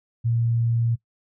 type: tone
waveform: sine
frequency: 116.54 Hz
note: A#2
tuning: in tune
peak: -19 dBFS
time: 0.24-0.96 s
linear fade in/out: 20 ms
effects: noise-tail reverb RT60 0.1 s tail -19 dB re dry